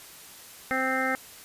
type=harmonic tone; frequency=261.6 Hz; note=C4; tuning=in tune; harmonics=1 / 2 / 3 / 5 / 6 / 7 / 8; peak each=-32 / -32 / -32 / -32 / -32 / -32 / -32 dBFS; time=0.71-1.15 s; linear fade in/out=0 ms; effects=white hiss -47 dBFS RMS until 1.44 s + resampled to 32000 Hz